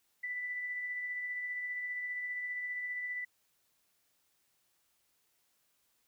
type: tone with tremolo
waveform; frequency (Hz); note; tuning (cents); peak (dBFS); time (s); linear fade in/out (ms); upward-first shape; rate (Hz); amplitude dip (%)
sine; 1982; B6; +6; -34; 0.23-3.25; 10; triangle; 15; 35
effects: white hiss -75 dBFS RMS until 6.07 s